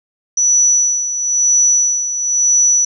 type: tone with tremolo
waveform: sine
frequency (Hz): 5920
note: F#8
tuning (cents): 0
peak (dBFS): -8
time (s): 0.37-2.85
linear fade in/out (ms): 5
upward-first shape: sine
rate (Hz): 1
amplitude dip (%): 65
effects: none